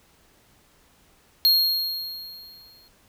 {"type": "tone with exponential decay", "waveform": "square", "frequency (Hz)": 4257, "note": "C8", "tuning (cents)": 29, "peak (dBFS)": -14, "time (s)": [1.45, 2.88], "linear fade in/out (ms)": 0, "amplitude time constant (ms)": 310, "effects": ["pink hiss -59 dBFS RMS until 3.08 s"]}